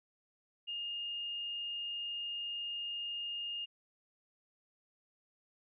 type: tone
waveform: sine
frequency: 2833 Hz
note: F7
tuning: 24 cents sharp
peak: -37 dBFS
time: 0.67-3.66 s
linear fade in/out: 20 ms
effects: none